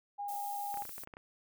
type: tone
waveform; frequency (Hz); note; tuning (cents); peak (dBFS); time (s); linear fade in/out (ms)
sine; 813; G#5; -37; -36; 0.18-0.84; 20
type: noise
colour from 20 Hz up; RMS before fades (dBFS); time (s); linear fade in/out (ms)
violet; -46; 0.28-1.05; 10
type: clicks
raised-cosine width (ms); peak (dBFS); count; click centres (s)
0.5; -33; 10; 0.742 / 0.773 / 0.822 / 0.853 / 0.893 / 0.981 / 1.036 / 1.074 / 1.138 / 1.169
effects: none